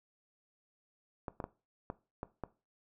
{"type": "clicks", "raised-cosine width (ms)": 1, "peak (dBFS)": -24, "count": 6, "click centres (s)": [1.282, 1.402, 1.441, 1.901, 2.231, 2.437], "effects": ["noise-tail reverb RT60 0.3 s tail -18 dB re dry"]}